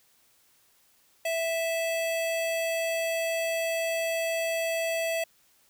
square tone pair together, 659 / 2619 Hz, E5 / E7, -1 / -12 cents, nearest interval 2 octaves, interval 2389 cents, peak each -28 / -35 dBFS, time 1.25-5.24 s, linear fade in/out 5 ms, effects white hiss -64 dBFS RMS until 5.69 s

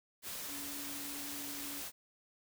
sine tone in noise, 285.3 Hz, C#4, 50 cents sharp, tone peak -48 dBFS, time 0.47-1.83 s, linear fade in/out 50 ms, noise white, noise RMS -43 dBFS, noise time 0.22-1.92 s, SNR -8 dB, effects none

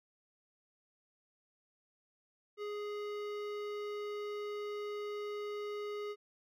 sine tone with hard clipping, 415.3 Hz, G#4, in tune, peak -40 dBFS, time 2.57-6.16 s, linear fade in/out 50 ms, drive 16 dB, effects none

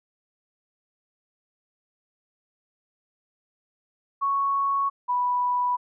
sine tone pair in turn, 1108.7 / 985.1 Hz, C#6 / B5, 0 / -5 cents, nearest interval major second, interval 205 cents, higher first, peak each -21 dBFS, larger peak neither, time 4.21-4.9 / 5.08-5.77 s, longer neither, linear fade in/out 20 ms, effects none

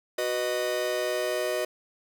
45% pulse chord, B major, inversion second, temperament just, 370.4 / 493.9 / 617.4 Hz, F#4 / B4 / D#5, +2 / 0 / -14 cents, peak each -32 / -32 / -29 dBFS, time 0.18-1.65 s, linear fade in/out 5 ms, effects none

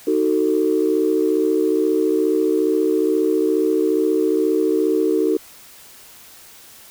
sine chord, D# diminished, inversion none, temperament just, 311.1 / 373.4 / 448 Hz, D#4 / F#4 / A4, 0 / +16 / +31 cents, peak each -19 dBFS, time 0.07-5.37 s, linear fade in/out 5 ms, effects tanh soft clip ceiling -6 dBFS + white hiss -44 dBFS RMS until 6.9 s

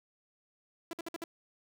sawtooth tone bursts, 334.3 Hz, E4, 24 cents sharp, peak -33 dBFS, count 5, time 0.91-1.24 s, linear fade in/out 2 ms, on 22 ms, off 55 ms, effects none

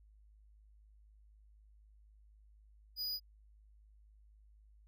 square tone, 4933 Hz, D#8, 16 cents flat, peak -37 dBFS, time 2.96-3.2 s, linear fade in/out 50 ms, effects added 52 Hz sine -60 dBFS peak until 4.87 s

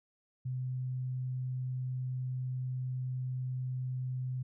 sine tone, 127.9 Hz, C3, 39 cents flat, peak -33 dBFS, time 0.45-4.43 s, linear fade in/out 10 ms, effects none

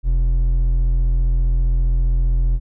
sine tone with hard clipping, 42.43 Hz, F1, 49 cents flat, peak -15 dBFS, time 0.03-2.6 s, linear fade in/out 50 ms, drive 5 dB, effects none

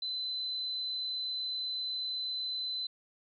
sine tone, 4033 Hz, B7, 36 cents sharp, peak -33 dBFS, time 0.02-2.87 s, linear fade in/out 5 ms, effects none

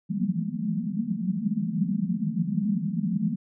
white band-pass noise, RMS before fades -27 dBFS, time 0.09-3.36 s, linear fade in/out 10 ms, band 160 to 230 Hz, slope 96 dB/octave, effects none

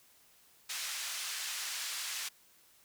white band-pass noise, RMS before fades -39 dBFS, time 0.69-2.29 s, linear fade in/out 10 ms, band 1400 to 7400 Hz, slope 12 dB/octave, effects white hiss -64 dBFS RMS until 2.84 s

